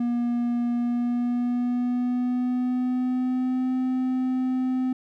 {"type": "tone with pitch glide", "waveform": "triangle", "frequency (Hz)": [239.4, 256.6], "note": ["A#3", "C4"], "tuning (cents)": [46, -34], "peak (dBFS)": -20, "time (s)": [0, 4.93], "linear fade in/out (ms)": 5, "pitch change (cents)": 120, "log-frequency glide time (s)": [0.74, 3.73], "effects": []}